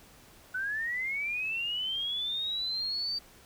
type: linear sweep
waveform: sine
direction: up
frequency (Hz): 1480 to 4647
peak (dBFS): -30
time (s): 0.54-3.19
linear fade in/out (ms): 10
effects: pink hiss -56 dBFS RMS until 3.45 s